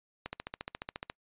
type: click train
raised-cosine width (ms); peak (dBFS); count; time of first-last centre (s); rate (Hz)
0.3; -21; 13; 0.26-1.099; 14.3
effects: noise-tail reverb RT60 0.1 s tail -26 dB re dry + resampled to 8000 Hz